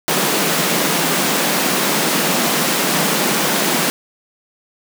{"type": "high-pass noise", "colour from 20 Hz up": "pink", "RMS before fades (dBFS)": -17, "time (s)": [0.08, 3.9], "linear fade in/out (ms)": 0, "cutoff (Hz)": 150, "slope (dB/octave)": 96, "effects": []}